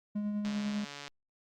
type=tone with tremolo; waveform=triangle; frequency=207.7 Hz; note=G#3; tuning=in tune; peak=-28 dBFS; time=0.15-0.85 s; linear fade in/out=10 ms; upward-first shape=sine; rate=10 Hz; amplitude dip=30%
type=click train; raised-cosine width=0.2 ms; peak=-26 dBFS; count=91; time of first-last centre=0.45-1.079 s; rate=143 Hz
effects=Opus 48 kbps